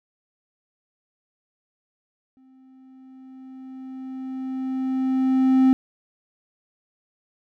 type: tone with exponential growth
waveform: triangle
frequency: 261.6 Hz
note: C4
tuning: in tune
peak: -10 dBFS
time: 2.37-5.73 s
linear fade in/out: 0 ms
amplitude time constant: 730 ms
effects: none